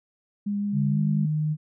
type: tone with vibrato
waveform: sine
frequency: 203.5 Hz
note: G#3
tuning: 35 cents flat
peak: -24 dBFS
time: 0.46-1.26 s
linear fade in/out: 10 ms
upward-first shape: triangle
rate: 6.4 Hz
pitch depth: 11 cents each way
type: tone with pitch glide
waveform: sine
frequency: 142.9 to 153.16 Hz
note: D3 to D#3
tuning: -47 to -27 cents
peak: -22 dBFS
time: 0.72-1.57 s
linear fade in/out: 50 ms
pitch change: +120 cents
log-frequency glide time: 0.9-0.99 s
effects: none